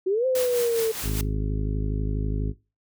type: exponential two-way sweep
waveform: sine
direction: up then down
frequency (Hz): 361.5 to 523.3 to 442.2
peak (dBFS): -20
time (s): 0.06-0.92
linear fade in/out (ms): 10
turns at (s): 0.26
type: noise with tremolo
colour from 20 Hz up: white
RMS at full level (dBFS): -31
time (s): 0.35-1.21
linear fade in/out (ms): 2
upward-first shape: sine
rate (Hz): 4.9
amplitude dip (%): 55
type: harmonic tone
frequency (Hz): 52.2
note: G#1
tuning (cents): +10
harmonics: 1 / 2 / 3 / 4 / 5 / 6 / 7 / 8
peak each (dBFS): -25 / -30 / -33 / -39 / -35 / -43 / -42 / -39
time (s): 1.02-2.54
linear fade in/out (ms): 50
effects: noise-tail reverb RT60 0.3 s tail -22 dB re dry